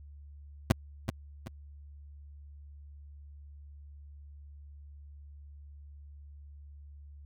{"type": "tone with echo", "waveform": "25% pulse", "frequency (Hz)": 109.3, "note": "A2", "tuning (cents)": -11, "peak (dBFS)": -14, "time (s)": [0.7, 0.72], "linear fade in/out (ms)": 5, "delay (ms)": 380, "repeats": 2, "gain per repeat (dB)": -9, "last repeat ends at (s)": 1.48, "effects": ["added 72 Hz sine -47 dBFS peak until 7.25 s"]}